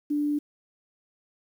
sine tone, 293.7 Hz, D4, in tune, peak -23 dBFS, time 0.1-0.39 s, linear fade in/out 10 ms, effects 9-bit

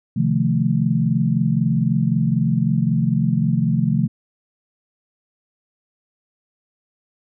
sine chord, F dominant seventh, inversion second, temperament equal with one note detuned, 130.81 / 154.76 / 174.61 / 220 Hz, C3 / Eb3 / F3 / A3, 0 / -9 / 0 / 0 cents, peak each -21 dBFS, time 0.16-4.08 s, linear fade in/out 10 ms, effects none

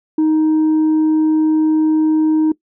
sine tone, 312.3 Hz, D#4, 7 cents sharp, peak -8 dBFS, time 0.18-2.52 s, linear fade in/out 5 ms, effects noise-tail reverb RT60 0.1 s tail -21 dB re dry + tanh soft clip ceiling -10 dBFS

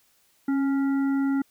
harmonic tone with a mistuned harmonic, 278.3 Hz, C#4, 7 cents sharp, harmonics 1 / 3 / 5 / 7, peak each -21 / -39 / -38 / -45 dBFS, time 0.48-1.42 s, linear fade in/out 5 ms, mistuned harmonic 1, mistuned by -30 cents, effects white hiss -64 dBFS RMS until 1.5 s

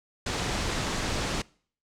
pink low-pass noise, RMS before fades -30 dBFS, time 0.26-1.42 s, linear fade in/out 5 ms, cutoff 7600 Hz, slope 24 dB/octave, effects noise-tail reverb RT60 0.5 s tail -24 dB re dry

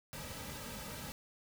pink noise with comb filter, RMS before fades -45 dBFS, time 0.13-1.12 s, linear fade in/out 0 ms, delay 2.8 ms, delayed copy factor -0.7, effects none

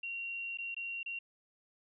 sine tone with dropouts, 2752 Hz, F7, 26 cents flat, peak -37 dBFS, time 0.03-1.19 s, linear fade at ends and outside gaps 5 ms, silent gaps 0.574-0.585 / 0.746-0.765 / 1.031-1.06 s, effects none

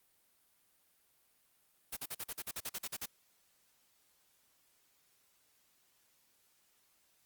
white noise bursts, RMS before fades -40 dBFS, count 13, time 1.92-3.06 s, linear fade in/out 10 ms, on 48 ms, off 43 ms, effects white hiss -72 dBFS RMS until 7.25 s + Opus 32 kbps

